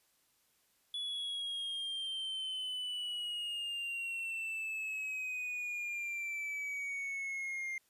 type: exponential sweep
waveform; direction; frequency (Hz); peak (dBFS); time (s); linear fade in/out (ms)
triangle; down; 3419 to 2107; -35; 0.94-7.78; 2
effects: white hiss -73 dBFS RMS until 7.89 s + resampled to 32000 Hz